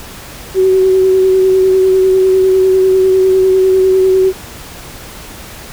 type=tone with vibrato; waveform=sine; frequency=377.2 Hz; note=F#4; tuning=33 cents sharp; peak=-6 dBFS; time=0.54-4.33 s; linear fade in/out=50 ms; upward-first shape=sine; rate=10 Hz; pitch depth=18 cents each way; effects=added 60 Hz sine -41 dBFS peak until 5.72 s + pink hiss -31 dBFS RMS until 5.72 s